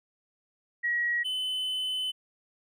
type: tone pair in turn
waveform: sine / triangle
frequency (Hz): 1908 / 3029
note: A#6 / F#7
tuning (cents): +40 / +40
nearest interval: minor sixth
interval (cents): 800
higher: second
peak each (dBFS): -25 / -27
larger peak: first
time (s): 0.83-1.24 / 1.24-2.12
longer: second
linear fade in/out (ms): 20
effects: none